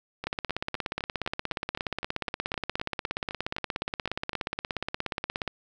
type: two click trains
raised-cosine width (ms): 0.3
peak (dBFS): -13 / -18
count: 89 / 17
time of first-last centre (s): 0.27-5.477 / 0.24-4.332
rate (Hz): 16.9 / 3.91
effects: none